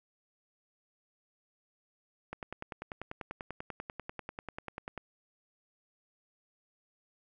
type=click train; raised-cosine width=0.5 ms; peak=-24 dBFS; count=28; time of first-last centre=2.33-4.977 s; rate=10.2 Hz; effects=none